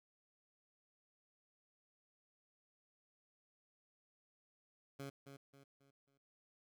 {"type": "tone with echo", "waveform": "15% pulse", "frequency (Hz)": 138.59, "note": "C#3", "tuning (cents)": 0, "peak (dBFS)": -39, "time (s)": [4.99, 5.1], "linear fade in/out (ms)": 10, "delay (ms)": 270, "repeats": 4, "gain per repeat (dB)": -8, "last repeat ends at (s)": 6.18, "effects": []}